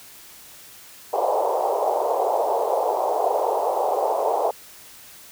white band-pass noise, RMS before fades -22 dBFS, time 1.13-4.51 s, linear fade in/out 5 ms, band 420 to 900 Hz, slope 48 dB/octave, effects white hiss -45 dBFS RMS until 5.31 s

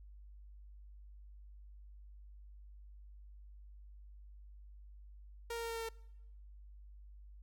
sawtooth tone with pitch steps, 466.2 / 463.5 / 460.8 / 458.2 / 455.6 / 452.9 Hz, A#4 / A#4 / A#4 / A#4 / A#4 / A#4, 0 / -10 / -20 / -30 / -40 / -50 cents, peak -35 dBFS, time 5.5-5.89 s, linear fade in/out 5 ms, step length 65 ms, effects noise-tail reverb RT60 0.9 s tail -24 dB re dry + added 50 Hz sine -52 dBFS peak until 7.42 s

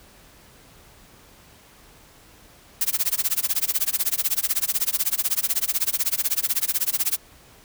blue noise with tremolo, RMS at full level -20 dBFS, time 2.81-7.17 s, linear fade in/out 2 ms, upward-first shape sine, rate 16 Hz, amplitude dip 100%, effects pink hiss -51 dBFS RMS until 7.64 s

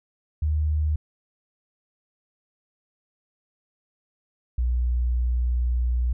sine tone pair in turn, 76.2 / 60.78 Hz, D#2 / B1, -36 / -27 cents, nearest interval major third, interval 391 cents, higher first, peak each -20 dBFS, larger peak neither, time 0.42-0.96 / 4.58-6.13 s, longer second, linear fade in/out 5 ms, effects none

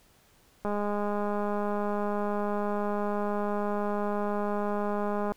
click train, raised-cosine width 1 ms, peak -18 dBFS, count 963, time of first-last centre 0.65-5.32 s, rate 206 Hz, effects pink hiss -62 dBFS RMS until 5.36 s

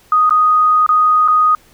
sine tone with dropouts, 1244.5 Hz, D#6, in tune, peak -8 dBFS, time 0.12-1.55 s, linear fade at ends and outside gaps 2 ms, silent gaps 0.295-0.307 / 0.864-0.89 / 1.278-1.283 s, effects pink hiss -49 dBFS RMS until 1.73 s

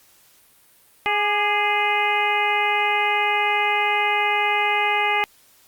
harmonic tone with a mistuned harmonic, 415.3 Hz, G#4, in tune, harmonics 1 / 2 / 3 / 4 / 5 / 6 / 7, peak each -29 / -22 / -28 / -31 / -23 / -25 / -30 dBFS, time 1.06-5.24 s, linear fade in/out 0 ms, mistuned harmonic 3, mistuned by -54 cents, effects white hiss -55 dBFS RMS until 5.67 s + Opus 48 kbps

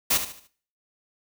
white noise with echo, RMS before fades -21 dBFS, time 0.1-0.18 s, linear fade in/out 10 ms, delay 74 ms, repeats 4, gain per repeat -9 dB, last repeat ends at 0.476 s, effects noise-tail reverb RT60 0.5 s tail -19 dB re dry

